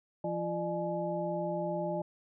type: tone cluster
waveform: sine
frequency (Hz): 171.1 / 344.3 / 602 / 844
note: F3 / F4 / D5 / G#5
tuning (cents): -35 / -25 / +43 / +28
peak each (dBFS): -37 / -38 / -34 / -39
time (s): 0.24-2.02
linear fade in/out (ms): 5
effects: none